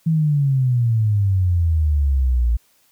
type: exponential sweep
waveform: sine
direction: down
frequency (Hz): 164.81 to 56.5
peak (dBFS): -14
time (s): 0.06-2.57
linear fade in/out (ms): 10
effects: white hiss -59 dBFS RMS until 2.91 s